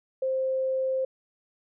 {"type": "tone", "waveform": "sine", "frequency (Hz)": 525, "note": "C5", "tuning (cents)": 6, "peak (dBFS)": -24, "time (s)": [0.22, 1.05], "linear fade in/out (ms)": 5, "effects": []}